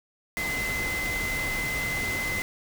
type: tone in noise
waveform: sine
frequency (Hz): 2048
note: C7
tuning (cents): -38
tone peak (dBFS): -28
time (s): 0.37-2.42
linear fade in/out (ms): 0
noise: pink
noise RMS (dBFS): -33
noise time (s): 0.37-2.42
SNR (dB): +2
effects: none